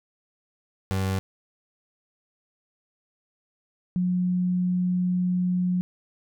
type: tone pair in turn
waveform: 30% pulse / sine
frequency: 95.6 / 180.47 Hz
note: G2 / F#3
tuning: -43 / -43 cents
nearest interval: major seventh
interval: 1100 cents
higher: second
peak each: -21 dBFS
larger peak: neither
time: 0.91-1.19 / 3.96-5.81 s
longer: second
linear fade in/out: 0 ms
effects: none